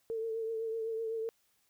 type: tone with vibrato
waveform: sine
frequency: 449.1 Hz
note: A4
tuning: 35 cents sharp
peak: -33 dBFS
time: 0.1-1.29 s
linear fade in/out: 0 ms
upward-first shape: triangle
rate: 7.9 Hz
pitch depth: 38 cents each way
effects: white hiss -73 dBFS RMS until 1.69 s